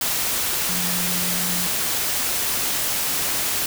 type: tone in noise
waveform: sine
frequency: 178.3 Hz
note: F3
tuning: 36 cents sharp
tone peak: -29 dBFS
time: 0.69-1.67 s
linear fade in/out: 2 ms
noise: white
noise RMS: -23 dBFS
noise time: 0.01-3.66 s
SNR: -9 dB
effects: none